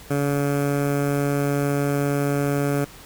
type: tone with notch filter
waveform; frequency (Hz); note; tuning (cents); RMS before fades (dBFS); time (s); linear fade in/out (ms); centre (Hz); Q
15% pulse; 142.3; C#3; +46; -22; 0.1-2.85; 10; 3800; 0.61
effects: pink hiss -44 dBFS RMS until 3.05 s